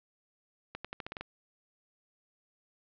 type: accelerating click train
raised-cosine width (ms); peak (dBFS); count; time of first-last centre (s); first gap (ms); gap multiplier
0.3; -22; 8; 0.75-1.21; 96; 0.87
effects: low-pass 4000 Hz 12 dB/octave